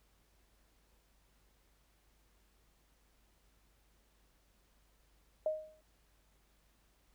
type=tone with exponential decay; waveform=sine; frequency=622.3 Hz; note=D#5; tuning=in tune; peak=-28 dBFS; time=5.46-5.81 s; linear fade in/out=2 ms; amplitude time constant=75 ms; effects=added 50 Hz sine -70 dBFS peak until 7.14 s + pink hiss -73 dBFS RMS until 7.14 s